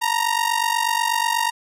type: ring-modulated tone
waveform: sawtooth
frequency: 932.3 Hz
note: A#5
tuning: in tune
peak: -12 dBFS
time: 0.01-1.51 s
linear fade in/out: 20 ms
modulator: 24.1 Hz
effects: resampled to 32000 Hz